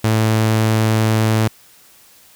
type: tone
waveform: sawtooth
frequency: 110 Hz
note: A2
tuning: in tune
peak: -9 dBFS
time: 0.04-1.48 s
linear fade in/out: 5 ms
effects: white hiss -48 dBFS RMS until 2.35 s